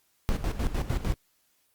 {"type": "noise with tremolo", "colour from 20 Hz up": "brown", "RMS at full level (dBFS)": -26, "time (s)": [0.29, 1.14], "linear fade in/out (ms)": 0, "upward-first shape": "square", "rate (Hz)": 6.6, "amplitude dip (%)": 70, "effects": ["white hiss -69 dBFS RMS until 1.74 s", "Opus 48 kbps"]}